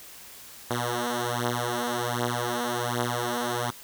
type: beating tone pair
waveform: 5% pulse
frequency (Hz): 120 / 121.3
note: B2 / B2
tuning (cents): -49 / -31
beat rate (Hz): 1.3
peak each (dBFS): -18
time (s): 0.7-3.71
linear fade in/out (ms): 10
effects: white hiss -46 dBFS RMS until 3.83 s